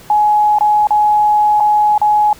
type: tone with dropouts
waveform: sine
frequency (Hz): 841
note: G#5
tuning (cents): +22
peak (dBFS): -8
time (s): 0.1-2.33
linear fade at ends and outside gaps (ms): 2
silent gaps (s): 0.586-0.608 / 0.871-0.906 / 1.6-1.605 / 1.979-2.015
effects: pink hiss -40 dBFS RMS until 2.39 s